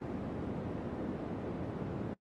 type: band-pass noise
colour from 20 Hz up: white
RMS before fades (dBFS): -39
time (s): 0.01-2.14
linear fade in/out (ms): 10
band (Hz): 100 to 320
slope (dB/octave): 12
effects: noise-tail reverb RT60 0.1 s tail -20 dB re dry + AAC 32 kbps